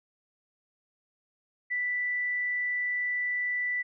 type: tone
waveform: sine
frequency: 1975.5 Hz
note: B6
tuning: in tune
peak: -27 dBFS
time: 1.7-3.83 s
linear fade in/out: 20 ms
effects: none